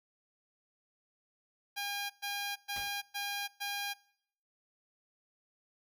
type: tone bursts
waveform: 10% pulse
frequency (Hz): 809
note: G#5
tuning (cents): -46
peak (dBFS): -27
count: 5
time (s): 1.76-3.94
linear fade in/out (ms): 20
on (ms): 340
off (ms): 120
type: noise with exponential decay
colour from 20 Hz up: pink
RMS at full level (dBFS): -44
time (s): 2.76-3.01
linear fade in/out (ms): 1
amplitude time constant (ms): 53
effects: noise-tail reverb RT60 0.7 s tail -24 dB re dry